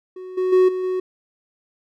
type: tone with level steps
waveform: triangle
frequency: 370 Hz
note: F#4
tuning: in tune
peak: -30 / -16 / -9 / -20 / -18 dBFS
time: 0.16-1 s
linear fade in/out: 5 ms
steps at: 0.37 / 0.52 / 0.68 / 0.83 s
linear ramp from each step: 10 ms
effects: none